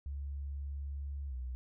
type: tone with pitch glide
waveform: sine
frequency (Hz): 70.2 to 62.9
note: C#2 to B1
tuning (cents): +22 to +32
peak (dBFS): -37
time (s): 0.06-1.55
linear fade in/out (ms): 0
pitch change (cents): -190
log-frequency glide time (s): 1.28-1.34
effects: none